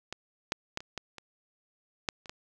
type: clicks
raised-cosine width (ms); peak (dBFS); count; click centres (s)
0.2; -19 / -11 / -15 / -27 / -18 / -26 / -11 / -30 / -22; 9; 0.126 / 0.521 / 0.774 / 0.805 / 0.977 / 1.183 / 2.088 / 2.258 / 2.295
effects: none